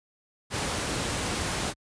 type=noise; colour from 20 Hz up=pink; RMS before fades=-29 dBFS; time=0.5-1.74 s; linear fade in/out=50 ms; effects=high-pass 60 Hz 12 dB/octave + resampled to 22050 Hz